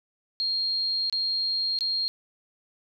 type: tone with dropouts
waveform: sine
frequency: 4230 Hz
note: C8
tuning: 18 cents sharp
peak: -24 dBFS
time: 0.4-2.08 s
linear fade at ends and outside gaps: 0 ms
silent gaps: 1.098-1.126 / 1.788-1.808 s
effects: none